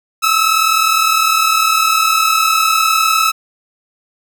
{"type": "tone pair together", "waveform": "sawtooth", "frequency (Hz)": [1281, 1320.8], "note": ["E6", "E6"], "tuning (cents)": [-50, 3], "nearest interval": "minor second", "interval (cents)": 53, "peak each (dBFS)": -10, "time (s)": [0.22, 3.32], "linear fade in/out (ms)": 20, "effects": []}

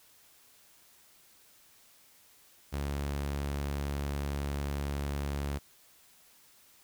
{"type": "tone", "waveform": "sawtooth", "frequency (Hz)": 71, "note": "C#2", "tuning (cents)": 42, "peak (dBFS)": -28, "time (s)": [2.72, 5.59], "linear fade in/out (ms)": 20, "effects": ["white hiss -61 dBFS RMS until 6.83 s"]}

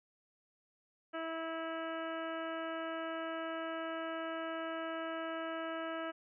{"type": "harmonic tone", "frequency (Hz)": 325.7, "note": "E4", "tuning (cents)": -21, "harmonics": [1, 2, 3, 4, 5, 6, 7, 8, 9], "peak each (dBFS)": [-43, -41, -51, -44, -47, -55, -55, -59, -53], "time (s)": [1.13, 6.12], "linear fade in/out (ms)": 20, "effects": []}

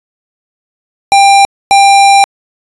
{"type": "tone bursts at uneven times", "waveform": "square", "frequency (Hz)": 794, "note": "G5", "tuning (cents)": 22, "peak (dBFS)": -3, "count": 2, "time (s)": [[1.12, 1.45], [1.71, 2.24]], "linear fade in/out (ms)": 0, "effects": ["resampled to 24000 Hz"]}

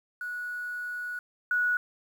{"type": "tone pair in turn", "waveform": "sine", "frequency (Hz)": [1465, 1465], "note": ["F#6", "F#6"], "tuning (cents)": [-18, -18], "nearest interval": "unison", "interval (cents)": 0, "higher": "neither", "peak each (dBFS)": [-32, -23], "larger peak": "second", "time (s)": [[0.21, 1.19], [1.51, 1.77]], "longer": "first", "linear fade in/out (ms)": 2, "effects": ["9-bit"]}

